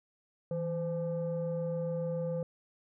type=tone pair together; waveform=sine; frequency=162 / 513.1 Hz; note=E3 / C5; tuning=-30 / -34 cents; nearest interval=octave + minor sixth; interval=1996 cents; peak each=-33 / -32 dBFS; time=0.51-2.43 s; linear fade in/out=2 ms; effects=tanh soft clip ceiling -27 dBFS